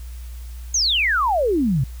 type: exponential sweep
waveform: sine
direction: down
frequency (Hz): 6700 to 120.1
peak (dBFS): -16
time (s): 0.74-1.84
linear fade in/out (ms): 5
effects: added 60 Hz sine -31 dBFS peak until 2 s + white hiss -49 dBFS RMS until 2 s